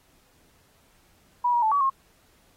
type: tone with pitch steps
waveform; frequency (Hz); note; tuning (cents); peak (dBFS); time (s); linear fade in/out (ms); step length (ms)
sine; 973 / 954 / 874 / 1137 / 1075; B5 / A#5 / A5 / C#6 / C6; -26 / +40 / -12 / +44 / +47; -19; 1.44-1.9; 10; 92
effects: pink hiss -62 dBFS RMS until 2.56 s + AAC 48 kbps